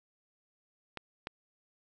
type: clicks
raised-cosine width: 0.3 ms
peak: -23 / -21 dBFS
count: 2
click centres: 0.973 / 1.271 s
effects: none

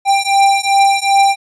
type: beating tone pair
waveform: square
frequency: 789 / 791.6 Hz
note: G5 / G5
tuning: +11 / +17 cents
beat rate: 2.6 Hz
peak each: -13 dBFS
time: 0.05-1.36 s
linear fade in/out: 50 ms
effects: resampled to 22050 Hz

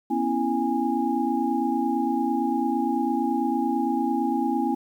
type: tone cluster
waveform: sine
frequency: 243.7 / 272.6 / 329.9 / 823 Hz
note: B3 / C#4 / E4 / G#5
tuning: -23 / -29 / +1 / -16 cents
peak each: -27 dBFS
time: 0.1-4.75 s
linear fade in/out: 10 ms
effects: 9-bit

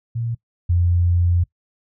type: tone pair in turn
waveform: sine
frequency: 116.54 / 87.31 Hz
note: A#2 / F2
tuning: 0 / 0 cents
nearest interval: perfect fourth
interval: 500 cents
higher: first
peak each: -21 / -14 dBFS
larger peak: second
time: 0.15-0.35 / 0.69-1.44 s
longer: second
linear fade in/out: 10 ms
effects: noise-tail reverb RT60 0.1 s tail -21 dB re dry

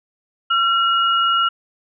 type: tone pair together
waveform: sine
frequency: 1361.5 / 2885 Hz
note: F6 / F#7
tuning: -44 / -44 cents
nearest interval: octave + minor second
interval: 1300 cents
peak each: -15 / -20 dBFS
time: 0.5-1.49 s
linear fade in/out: 10 ms
effects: none

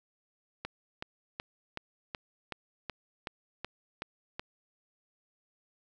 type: click train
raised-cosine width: 0.3 ms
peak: -20 dBFS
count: 11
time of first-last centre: 0.65-4.395 s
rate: 2.67 Hz
effects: none

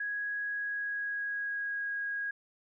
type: tone with pitch glide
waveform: sine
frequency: 1661.2 to 1643.1 Hz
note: G#6 to G#6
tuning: 0 to -19 cents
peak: -32 dBFS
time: 0-2.31 s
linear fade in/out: 5 ms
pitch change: -19 cents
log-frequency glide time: 0.42-1.95 s
effects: none

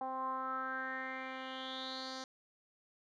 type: tone with low-pass filter sweep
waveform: 10% pulse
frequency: 261.6 Hz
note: C4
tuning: in tune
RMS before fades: -41 dBFS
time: 0.01-2.24 s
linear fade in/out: 2 ms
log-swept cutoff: 850 to 5300 Hz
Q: 6.4
effects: none

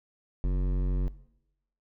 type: tone with hard clipping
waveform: sine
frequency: 46.11 Hz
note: F#1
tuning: 5 cents flat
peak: -26 dBFS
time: 0.44-1.08 s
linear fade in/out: 0 ms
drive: 14 dB
effects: noise-tail reverb RT60 0.8 s tail -18 dB re dry

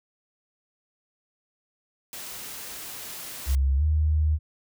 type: noise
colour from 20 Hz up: white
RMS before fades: -38 dBFS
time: 2.13-3.55 s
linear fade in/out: 0 ms
type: tone with pitch glide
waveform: sine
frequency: 67.7 to 76.87 Hz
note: C#2 to D#2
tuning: -40 to -20 cents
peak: -19 dBFS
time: 3.46-4.39 s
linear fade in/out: 50 ms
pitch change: +220 cents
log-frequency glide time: 3.77-3.83 s
effects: none

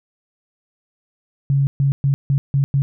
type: tone bursts at uneven times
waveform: sine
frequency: 138.59 Hz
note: C#3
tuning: in tune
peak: -13 dBFS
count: 6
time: 1.5-1.67 / 1.8-1.92 / 2.04-2.14 / 2.3-2.38 / 2.54-2.64 / 2.74-2.82 s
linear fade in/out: 0 ms
effects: none

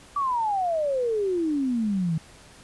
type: exponential sweep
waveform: sine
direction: down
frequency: 1170 to 155.56 Hz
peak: -22 dBFS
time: 0.16-2.18 s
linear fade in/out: 5 ms
effects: pink hiss -50 dBFS RMS until 2.63 s + resampled to 24000 Hz

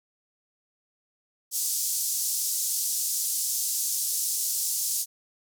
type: band-pass noise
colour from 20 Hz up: pink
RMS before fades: -28 dBFS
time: 1.51-5.06 s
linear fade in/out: 50 ms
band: 5700 to 15000 Hz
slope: 24 dB/octave
effects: none

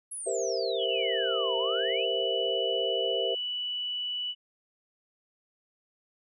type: exponential two-way sweep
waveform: sine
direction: down then up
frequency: 11000 to 893 to 2855 Hz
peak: -35 dBFS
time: 0.11-2.06 s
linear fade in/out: 10 ms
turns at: 1.57 s
type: chord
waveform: sine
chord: C dominant seventh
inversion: second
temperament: equal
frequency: 392 / 466.2 / 523.3 / 659.3 Hz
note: G4 / Bb4 / C5 / E5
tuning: 0 / 0 / 0 / 0 cents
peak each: -33 / -32 / -33 / -34 dBFS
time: 0.26-3.35 s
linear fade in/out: 10 ms
type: tone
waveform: sine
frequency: 2960 Hz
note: F#7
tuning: in tune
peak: -30 dBFS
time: 0.78-4.35 s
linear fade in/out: 50 ms
effects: none

